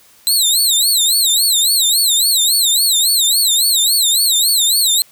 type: tone with vibrato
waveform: 20% pulse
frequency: 3985 Hz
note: B7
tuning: 15 cents sharp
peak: -5 dBFS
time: 0.27-5.02 s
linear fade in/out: 0 ms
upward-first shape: sine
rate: 3.6 Hz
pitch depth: 190 cents each way
effects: white hiss -48 dBFS RMS until 5.11 s